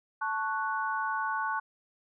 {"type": "chord", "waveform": "sine", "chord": "F# minor", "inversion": "first", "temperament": "equal", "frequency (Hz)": [880, 1108.7, 1480], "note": ["A5", "C#6", "F#6"], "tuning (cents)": [0, 0, 0], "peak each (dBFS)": -33, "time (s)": [0.21, 1.6], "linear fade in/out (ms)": 10, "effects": []}